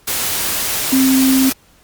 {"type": "tone in noise", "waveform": "sine", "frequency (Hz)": 264.2, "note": "C4", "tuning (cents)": 17, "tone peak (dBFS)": -10, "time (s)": [0.92, 1.5], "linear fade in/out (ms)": 10, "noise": "white", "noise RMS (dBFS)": -19, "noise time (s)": [0.07, 1.53], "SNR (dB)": 6, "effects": ["pink hiss -51 dBFS RMS until 1.83 s", "Opus 48 kbps"]}